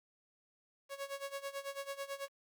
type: tone with tremolo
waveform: sawtooth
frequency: 554.4 Hz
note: C#5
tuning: in tune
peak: -34 dBFS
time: 0.89-2.29 s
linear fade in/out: 50 ms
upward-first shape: sine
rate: 9.1 Hz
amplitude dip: 85%
effects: 11-bit